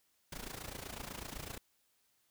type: noise with amplitude modulation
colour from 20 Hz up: pink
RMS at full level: -42 dBFS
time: 0.32-1.58 s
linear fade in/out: 5 ms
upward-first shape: sine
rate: 28 Hz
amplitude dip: 80%
effects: white hiss -75 dBFS RMS until 2.3 s